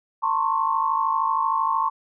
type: tone cluster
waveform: sine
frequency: 899 / 1056 / 1109 Hz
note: A5 / C6 / C#6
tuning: +37 / +16 / 0 cents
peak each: -24 dBFS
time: 0.22-1.9 s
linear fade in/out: 20 ms
effects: none